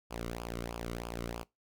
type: tone with flanger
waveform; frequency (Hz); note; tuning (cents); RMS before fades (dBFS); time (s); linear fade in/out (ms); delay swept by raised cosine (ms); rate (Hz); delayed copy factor
sawtooth; 58.27; A#1; 0; -40; 0.1-1.44; 20; 0.5 to 1.21; 3.1; -0.75
effects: noise-tail reverb RT60 0.2 s tail -22 dB re dry